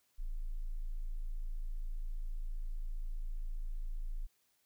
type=tone; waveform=sine; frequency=27.5 Hz; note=A0; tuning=in tune; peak=-35 dBFS; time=0.18-4.27 s; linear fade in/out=20 ms; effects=white hiss -75 dBFS RMS until 4.65 s